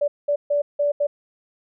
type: tone bursts at uneven times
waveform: sine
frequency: 580 Hz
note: D5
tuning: 22 cents flat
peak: -17 dBFS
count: 5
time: 0.01-0.08 / 0.28-0.36 / 0.5-0.62 / 0.79-0.92 / 1-1.07 s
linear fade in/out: 10 ms
effects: none